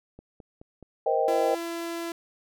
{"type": "click train", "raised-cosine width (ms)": 2, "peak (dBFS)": -32, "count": 4, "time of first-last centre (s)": [0.19, 0.827], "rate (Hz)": 4.71}
{"type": "chord", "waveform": "sine", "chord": "C minor seventh", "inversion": "third", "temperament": "just", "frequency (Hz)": [470.9, 523.3, 627.9, 784.9], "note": ["Bb4", "C5", "Eb5", "G5"], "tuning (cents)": [18, 0, 16, 2], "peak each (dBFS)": -27, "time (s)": [1.06, 1.55], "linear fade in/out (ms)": 5}
{"type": "tone", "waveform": "sawtooth", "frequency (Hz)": 336.8, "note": "E4", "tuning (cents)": 37, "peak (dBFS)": -27, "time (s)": [1.28, 2.12], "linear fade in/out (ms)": 2}
{"effects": []}